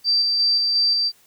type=tone with tremolo; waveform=sine; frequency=4678 Hz; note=D8; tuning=8 cents flat; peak=-15 dBFS; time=0.04-1.12 s; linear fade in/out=50 ms; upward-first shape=square; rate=2.8 Hz; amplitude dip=25%; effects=white hiss -56 dBFS RMS until 1.26 s